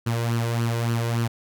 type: tone with flanger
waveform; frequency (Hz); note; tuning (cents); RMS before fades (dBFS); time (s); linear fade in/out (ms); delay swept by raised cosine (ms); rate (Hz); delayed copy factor
sawtooth; 116.54; A#2; 0; -24; 0.06-1.28; 10; 0.67 to 2.07; 3.5; +0.6
effects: none